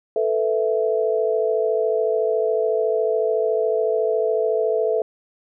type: chord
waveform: sine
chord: A suspended second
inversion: none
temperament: equal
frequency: 440 / 493.9 / 659.3 Hz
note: A4 / B4 / E5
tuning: 0 / 0 / 0 cents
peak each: -20 / -24 / -23 dBFS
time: 0.16-5.02 s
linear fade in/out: 2 ms
effects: none